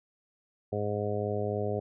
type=harmonic tone; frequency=103.7 Hz; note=G#2; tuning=2 cents flat; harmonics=1 / 2 / 3 / 4 / 5 / 6 / 7; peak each=-34 / -38 / -42 / -33 / -36 / -37 / -40 dBFS; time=0.72-1.8 s; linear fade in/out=10 ms; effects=none